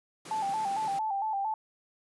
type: high-pass noise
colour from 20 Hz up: pink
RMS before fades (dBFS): -45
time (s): 0.25-0.99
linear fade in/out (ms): 5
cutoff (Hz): 130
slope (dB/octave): 96
type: tone with vibrato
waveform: sine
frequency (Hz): 830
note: G#5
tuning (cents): -1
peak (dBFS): -28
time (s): 0.31-1.54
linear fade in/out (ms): 2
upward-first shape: square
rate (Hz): 4.4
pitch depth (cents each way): 86
effects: resampled to 24000 Hz